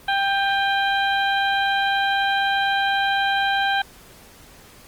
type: harmonic tone with a mistuned harmonic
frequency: 789 Hz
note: G5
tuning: 11 cents sharp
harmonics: 1 / 2 / 3 / 4 / 5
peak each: -21 / -22 / -32 / -28 / -32 dBFS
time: 0.08-3.82 s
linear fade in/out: 5 ms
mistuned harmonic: 3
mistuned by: +40 cents
effects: pink hiss -47 dBFS RMS until 4.87 s + Opus 32 kbps